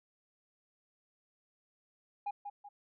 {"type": "tone with echo", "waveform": "sine", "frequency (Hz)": 816, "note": "G#5", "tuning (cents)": -31, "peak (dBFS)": -31, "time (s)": [2.26, 2.31], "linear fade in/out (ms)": 10, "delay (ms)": 190, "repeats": 2, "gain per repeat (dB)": -8, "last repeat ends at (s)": 2.69, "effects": ["tanh soft clip ceiling -33 dBFS"]}